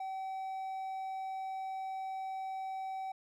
triangle tone, 765 Hz, G5, 42 cents flat, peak -35 dBFS, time 0-3.12 s, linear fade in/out 5 ms, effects none

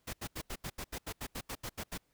pink noise bursts, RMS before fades -40 dBFS, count 14, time 0.07-1.979 s, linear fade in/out 10 ms, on 63 ms, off 79 ms, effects pink hiss -75 dBFS RMS until 2.13 s

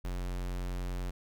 square tone, 45.04 Hz, F#1, 46 cents flat, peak -34 dBFS, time 0.04-1.11 s, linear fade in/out 10 ms, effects none

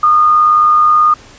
sine tone with amplitude modulation, 1224 Hz, D#6, 29 cents flat, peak -4 dBFS, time 0.03-1.14 s, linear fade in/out 5 ms, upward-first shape sine, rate 98.5 Hz, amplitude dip 35%, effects pink hiss -39 dBFS RMS until 1.38 s + resampled to 16000 Hz

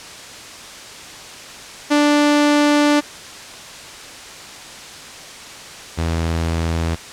sawtooth tone pair in turn, 293.7 / 82.56 Hz, D4 / E2, 0 / +3 cents, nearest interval octave + minor seventh, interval 2197 cents, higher first, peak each -8 / -14 dBFS, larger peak first, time 1.9-3.01 / 5.97-6.96 s, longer first, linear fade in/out 20 ms, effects white hiss -35 dBFS RMS until 7.12 s + low-pass 7000 Hz 12 dB/octave

